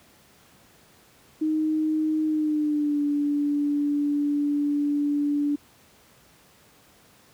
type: tone with pitch glide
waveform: sine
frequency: 311.1 to 290.3 Hz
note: D#4 to D4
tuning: 0 to -20 cents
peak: -21 dBFS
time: 1.41-5.56 s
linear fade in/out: 10 ms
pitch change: -120 cents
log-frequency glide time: 2.25-3.02 s
effects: pink hiss -56 dBFS RMS until 7.33 s + high-pass 80 Hz 12 dB/octave